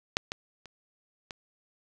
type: clicks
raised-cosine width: 0.2 ms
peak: -7 / -16 / -29 / -21 dBFS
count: 4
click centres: 0.169 / 0.319 / 0.657 / 1.308 s
effects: none